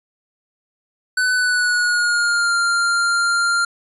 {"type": "tone with pitch glide", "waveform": "square", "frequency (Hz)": [1502, 1393.3], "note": ["F#6", "F6"], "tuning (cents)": [26, -4], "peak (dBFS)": -16, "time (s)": [1.17, 3.65], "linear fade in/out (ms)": 5, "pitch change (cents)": -130, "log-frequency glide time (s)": [1.32, 2.54], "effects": ["resampled to 24000 Hz"]}